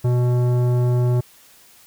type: tone with tanh clipping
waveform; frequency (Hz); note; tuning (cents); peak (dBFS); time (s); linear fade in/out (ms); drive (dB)
sine; 123.1; B2; -5; -17; 0.04-1.21; 10; 14
effects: white hiss -50 dBFS RMS until 1.86 s